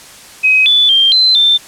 sine tone with pitch steps, 2531 / 3474 / 3176 / 4070 / 3563 Hz, D#7 / A7 / G7 / C8 / A7, +29 / -23 / +22 / -49 / +21 cents, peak -6 dBFS, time 0.43-1.58 s, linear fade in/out 20 ms, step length 230 ms, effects white hiss -36 dBFS RMS until 1.67 s + low-pass 10000 Hz 12 dB/octave

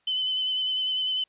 sine tone with vibrato, 3034 Hz, F#7, 43 cents sharp, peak -24 dBFS, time 0.07-1.24 s, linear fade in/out 5 ms, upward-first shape sine, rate 10 Hz, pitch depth 24 cents each way, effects white hiss -69 dBFS RMS until 1.28 s + resampled to 8000 Hz

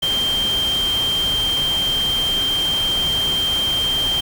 sine tone in noise, 3160 Hz, G7, 13 cents sharp, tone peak -17 dBFS, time 0.02-4.21 s, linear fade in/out 10 ms, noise pink, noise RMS -28 dBFS, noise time 0.02-4.21 s, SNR +8 dB, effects none

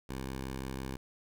10% pulse tone, 66 Hz, C2, 16 cents sharp, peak -29 dBFS, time 0.09-0.97 s, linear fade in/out 5 ms, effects none

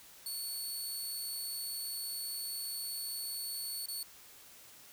15% pulse tone with dropouts, 4435 Hz, C#8, in tune, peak -31 dBFS, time 0.26-4.03 s, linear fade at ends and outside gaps 2 ms, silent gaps 3.859-3.884 s, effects white hiss -56 dBFS RMS until 4.92 s

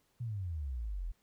sine exponential sweep, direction down, 124.5 to 39.19 Hz, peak -35 dBFS, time 0.2-1.12 s, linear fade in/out 10 ms, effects pink hiss -74 dBFS RMS until 1.22 s

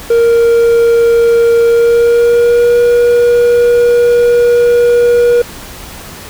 triangle tone with pitch glide, 466.2 to 479.3 Hz, A#4 to A#4, 0 to +48 cents, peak -3 dBFS, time 0.1-5.42 s, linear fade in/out 5 ms, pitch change +48 cents, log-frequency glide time 1.66-2.8 s, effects pink hiss -29 dBFS RMS until 6.29 s

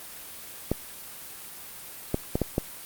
clicks, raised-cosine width 2 ms, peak -10 dBFS, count 5, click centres 0.716 / 2.144 / 2.355 / 2.417 / 2.581 s, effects white hiss -42 dBFS RMS until 2.85 s + Opus 32 kbps

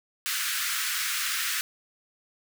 pink high-pass noise, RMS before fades -29 dBFS, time 0.26-1.61 s, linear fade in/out 0 ms, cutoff 1300 Hz, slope 48 dB/octave, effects none

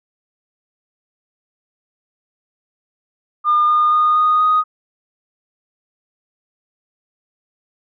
sine tone with pitch steps, 1209 / 1218.1 / 1227.3 / 1236.5 / 1245.9 Hz, D6 / D#6 / D#6 / D#6 / D#6, +50 / -37 / -24 / -11 / +2 cents, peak -10 dBFS, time 3.44-4.64 s, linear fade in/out 50 ms, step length 240 ms, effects tanh soft clip ceiling -7 dBFS

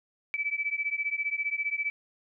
sine beating tone pair, 2298 / 2313 Hz, D7 / D7, -38 / -27 cents, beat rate 15 Hz, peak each -31 dBFS, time 0.34-1.9 s, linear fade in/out 0 ms, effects none

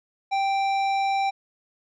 triangle tone with hard clipping, 784 Hz, G5, in tune, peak -23 dBFS, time 0.31-1.31 s, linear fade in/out 20 ms, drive 15 dB, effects resampled to 22050 Hz

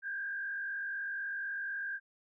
sine tone with frequency modulation, 1600 Hz, G6, 35 cents sharp, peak -35 dBFS, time 0.02-2 s, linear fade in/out 50 ms, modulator 48 Hz, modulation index 1, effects none

